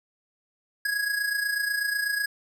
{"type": "tone with amplitude modulation", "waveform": "square", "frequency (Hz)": 1661.2, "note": "G#6", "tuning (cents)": 0, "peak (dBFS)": -23, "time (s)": [0.85, 2.26], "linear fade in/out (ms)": 5, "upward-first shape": "sine", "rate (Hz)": 28.1, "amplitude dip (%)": 60, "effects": []}